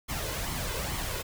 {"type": "noise with flanger", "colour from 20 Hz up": "pink", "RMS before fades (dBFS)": -33, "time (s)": [0.08, 1.23], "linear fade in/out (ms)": 20, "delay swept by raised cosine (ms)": [0.93, 2.03], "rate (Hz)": 2.3, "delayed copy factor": 0.55, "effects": []}